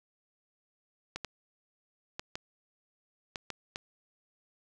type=clicks; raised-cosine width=0.2 ms; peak=-19 dBFS; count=7; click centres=1.16 / 1.247 / 2.195 / 2.355 / 3.358 / 3.503 / 3.759 s; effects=none